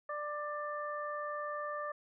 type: harmonic tone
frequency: 592 Hz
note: D5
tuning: 14 cents sharp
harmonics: 1 / 2 / 3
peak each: -40 / -39 / -45 dBFS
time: 0.09-1.92 s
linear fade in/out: 5 ms
effects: none